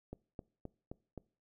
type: click train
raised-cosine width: 2 ms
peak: -30 dBFS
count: 5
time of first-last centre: 0.13-1.177 s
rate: 3.82 Hz
effects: noise-tail reverb RT60 0.4 s tail -23 dB re dry